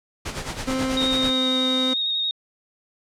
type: noise with tremolo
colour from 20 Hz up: pink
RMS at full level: -28 dBFS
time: 0.25-1.31 s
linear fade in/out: 10 ms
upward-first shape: sine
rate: 9.2 Hz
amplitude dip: 65%
type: tone with pitch glide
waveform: 30% pulse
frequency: 261.5 to 258 Hz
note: C4 to C4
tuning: -1 to -24 cents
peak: -20 dBFS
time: 0.67-1.94 s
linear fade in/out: 10 ms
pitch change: -23 cents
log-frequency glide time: 1.1-1.46 s
type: tone with vibrato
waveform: sine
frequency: 3729 Hz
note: A#7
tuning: in tune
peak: -21 dBFS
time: 0.97-2.31 s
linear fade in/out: 2 ms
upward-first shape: square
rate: 11 Hz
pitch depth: 16 cents each way
effects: low-pass 8000 Hz 12 dB/octave